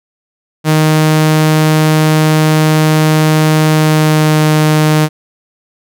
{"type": "tone with pitch glide", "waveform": "sawtooth", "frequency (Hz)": [155.56, 154.04], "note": ["D#3", "D#3"], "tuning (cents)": [0, -17], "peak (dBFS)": -3, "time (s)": [0.64, 5.09], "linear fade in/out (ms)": 50, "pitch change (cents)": -17, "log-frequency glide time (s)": [3.69, 4.43], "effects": []}